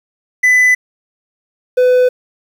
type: tone pair in turn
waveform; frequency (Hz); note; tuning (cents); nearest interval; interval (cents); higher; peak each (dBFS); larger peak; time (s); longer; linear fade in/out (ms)
triangle; 2000 / 501.7; B6 / B4; +21 / +27; 2 octaves; 2394; first; -5; neither; 0.43-0.75 / 1.77-2.09; neither; 10
effects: 7-bit